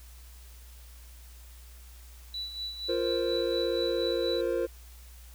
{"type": "tone with tremolo", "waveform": "sine", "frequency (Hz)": 3951, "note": "B7", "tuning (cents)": 0, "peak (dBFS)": -32, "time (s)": [2.34, 4.41], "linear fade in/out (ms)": 2, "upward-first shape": "sine", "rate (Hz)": 4.2, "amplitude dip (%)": 60}
{"type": "chord", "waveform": "triangle", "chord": "F suspended fourth", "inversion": "none", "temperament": "equal", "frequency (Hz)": [349.2, 466.2, 523.3], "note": ["F4", "Bb4", "C5"], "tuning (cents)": [0, 0, 0], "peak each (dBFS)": -29, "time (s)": [2.88, 4.67], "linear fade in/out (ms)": 20}
{"effects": ["added 60 Hz sine -47 dBFS peak until 5.34 s", "white hiss -56 dBFS RMS until 5.34 s"]}